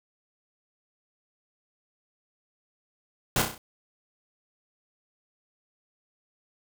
pink noise with echo, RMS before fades -24 dBFS, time 3.36-3.42 s, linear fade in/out 2 ms, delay 32 ms, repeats 5, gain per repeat -5 dB, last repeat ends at 3.58 s, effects none

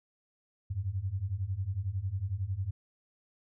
sine beating tone pair, 89.9 / 100.9 Hz, F#2 / G#2, -49 / -49 cents, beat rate 11 Hz, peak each -35 / -33 dBFS, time 0.7-2.71 s, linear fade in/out 10 ms, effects none

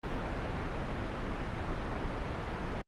pink low-pass noise, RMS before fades -36 dBFS, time 0.03-2.82 s, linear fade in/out 10 ms, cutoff 1900 Hz, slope 12 dB/octave, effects Opus 32 kbps

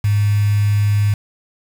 sine tone with quantisation, 103.1 Hz, G#2, 12 cents flat, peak -12 dBFS, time 0.04-1.14 s, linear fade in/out 5 ms, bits 5, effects none

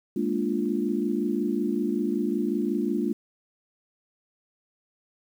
sine chord, Bb dominant seventh, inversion third, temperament equal, 207.7 / 233.1 / 293.7 / 349.2 Hz, Ab3 / Bb3 / D4 / F4, 0 / 0 / 0 / 0 cents, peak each -29 dBFS, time 0.16-3.13 s, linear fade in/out 5 ms, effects 9-bit

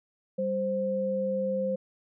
sine tone pair together, 196 / 523.3 Hz, G3 / C5, 0 / 0 cents, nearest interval octave + perfect fourth, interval 1700 cents, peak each -32 / -27 dBFS, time 0.38-1.76 s, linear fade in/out 10 ms, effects none

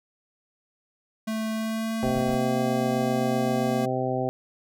square tone with pitch glide, 220 to 229.9 Hz, A3 to A#3, 0 to -24 cents, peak -27 dBFS, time 1.27-3.86 s, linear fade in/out 10 ms, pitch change +76 cents, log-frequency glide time 1.52-2.57 s
brown noise bursts, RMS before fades -38 dBFS, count 3, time 2.02-2.358 s, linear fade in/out 10 ms, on 98 ms, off 22 ms
harmonic tone, 128.8 Hz, C3, 27 cents flat, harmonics 1 / 2 / 3 / 4 / 5 / 6, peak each -31 / -31 / -31 / -31 / -31 / -31 dBFS, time 2.03-4.29 s, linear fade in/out 0 ms
effects none

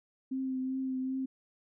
sine tone with vibrato, 261.6 Hz, C4, in tune, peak -31 dBFS, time 0.31-1.26 s, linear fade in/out 10 ms, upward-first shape triangle, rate 2.6 Hz, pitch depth 23 cents each way, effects none

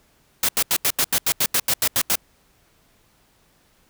white noise bursts, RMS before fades -19 dBFS, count 13, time 0.43-2.155 s, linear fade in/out 2 ms, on 57 ms, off 82 ms, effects pink hiss -60 dBFS RMS until 3.89 s

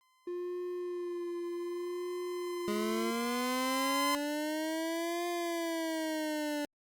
sawtooth tone with exponential growth, 1029 Hz, C6, 29 cents flat, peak -25 dBFS, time 0.01-4.15 s, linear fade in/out 0 ms, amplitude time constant 900 ms
triangle tone with vibrato, 352.1 Hz, F4, 14 cents sharp, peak -33 dBFS, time 0.27-3.11 s, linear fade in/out 5 ms, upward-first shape sine, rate 0.65 Hz, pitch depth 27 cents each way
25% pulse linear two-way sweep, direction up then down, 206.3 to 349.2 to 291.6 Hz, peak -29 dBFS, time 2.68-6.65 s, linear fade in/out 0 ms, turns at 5.27 s
effects Opus 48 kbps

